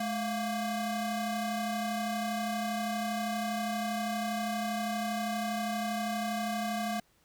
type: ring-modulated tone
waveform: 40% pulse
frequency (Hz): 459.5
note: A#4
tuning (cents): -25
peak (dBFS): -27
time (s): 0-7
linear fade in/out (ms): 5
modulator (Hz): 246
effects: pink hiss -68 dBFS RMS until 7.24 s